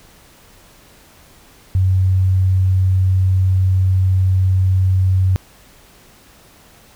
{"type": "tone", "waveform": "sine", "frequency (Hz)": 93.7, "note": "F#2", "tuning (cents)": 22, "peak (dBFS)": -11, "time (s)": [1.75, 5.36], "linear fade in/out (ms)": 0, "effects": ["pink hiss -47 dBFS RMS until 6.95 s"]}